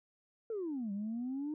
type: exponential two-way sweep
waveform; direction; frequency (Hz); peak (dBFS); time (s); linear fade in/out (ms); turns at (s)
sine; down then up; 465.8 to 195.4 to 309.6; -34; 0.5-1.54; 2; 0.92
effects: tanh soft clip ceiling -32 dBFS